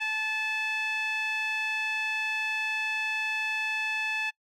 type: tone with band-pass filter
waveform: sawtooth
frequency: 869 Hz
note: A5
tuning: 22 cents flat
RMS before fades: -30 dBFS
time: 0-4.31 s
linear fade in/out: 20 ms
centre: 2300 Hz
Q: 7.7
effects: noise-tail reverb RT60 0.1 s tail -23 dB re dry